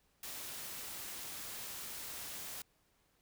white noise, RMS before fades -45 dBFS, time 0.23-2.62 s, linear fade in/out 2 ms, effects pink hiss -74 dBFS RMS until 3.21 s

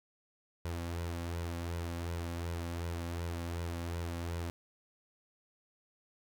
sawtooth tone with flanger, 85.1 Hz, F2, 44 cents flat, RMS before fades -38 dBFS, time 0.65-4.5 s, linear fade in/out 0 ms, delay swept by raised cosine 2 to 3.7 ms, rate 2.7 Hz, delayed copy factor +0.5, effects none

